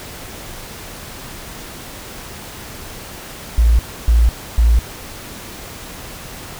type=tone bursts; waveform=sine; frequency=57.3 Hz; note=A#1; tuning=29 cents flat; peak=-8 dBFS; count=3; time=3.58-4.79 s; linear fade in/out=0 ms; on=210 ms; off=290 ms; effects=pink hiss -33 dBFS RMS until 6.59 s